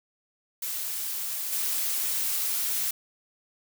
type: noise with level steps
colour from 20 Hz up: blue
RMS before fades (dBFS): -32 / -28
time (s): 0.62-2.91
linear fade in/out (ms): 5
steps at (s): 1.52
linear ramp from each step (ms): 10
effects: none